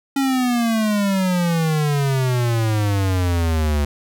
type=exponential sweep; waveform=square; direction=down; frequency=277.2 to 71.7 Hz; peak=-17 dBFS; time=0.16-3.85 s; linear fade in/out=5 ms; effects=none